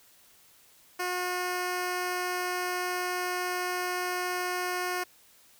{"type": "tone", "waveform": "10% pulse", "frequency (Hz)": 360.7, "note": "F#4", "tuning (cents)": -44, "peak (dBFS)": -21, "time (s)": [0.99, 5.04], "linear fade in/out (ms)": 10, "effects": ["white hiss -59 dBFS RMS until 5.59 s"]}